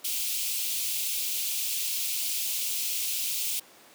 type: high-pass noise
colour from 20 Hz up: white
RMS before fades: -30 dBFS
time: 0.04-3.6 s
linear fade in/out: 10 ms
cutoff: 2400 Hz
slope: 48 dB/octave
effects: pink hiss -53 dBFS RMS until 3.94 s + high-pass 300 Hz 12 dB/octave